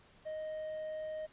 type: tone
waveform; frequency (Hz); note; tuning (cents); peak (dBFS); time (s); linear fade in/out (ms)
triangle; 622.3; D#5; 0; -36; 0.25-1.27; 20
effects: pink hiss -63 dBFS RMS until 1.32 s + resampled to 8000 Hz